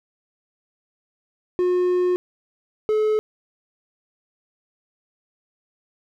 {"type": "tone pair in turn", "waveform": "triangle", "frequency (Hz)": [360, 429.7], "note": ["F#4", "A4"], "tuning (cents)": [-47, -41], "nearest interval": "minor third", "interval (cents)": 306, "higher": "second", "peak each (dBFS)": -15, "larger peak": "neither", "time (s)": [[1.59, 2.16], [2.89, 3.19]], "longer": "first", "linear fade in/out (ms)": 0, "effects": []}